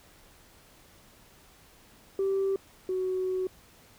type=tone pair in turn; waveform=sine; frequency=388.8 / 372.1 Hz; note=G4 / F#4; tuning=-14 / +10 cents; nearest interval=minor second; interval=76 cents; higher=first; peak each=-23 / -26 dBFS; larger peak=first; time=2.19-2.56 / 2.89-3.47 s; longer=second; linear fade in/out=2 ms; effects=tanh soft clip ceiling -22 dBFS + pink hiss -57 dBFS RMS until 3.98 s